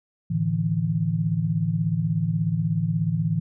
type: chord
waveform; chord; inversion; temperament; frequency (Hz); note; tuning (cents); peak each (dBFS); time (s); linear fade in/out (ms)
sine; A suspended fourth; none; equal with one note detuned; 110 / 148.28 / 164.81; A2 / D3 / E3; 0 / +17 / 0; -27 / -27 / -23; 0.3-3.4; 10
effects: none